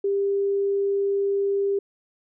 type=tone; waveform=sine; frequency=397.8 Hz; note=G4; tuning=25 cents sharp; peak=-20 dBFS; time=0.04-1.79 s; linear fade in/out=5 ms; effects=none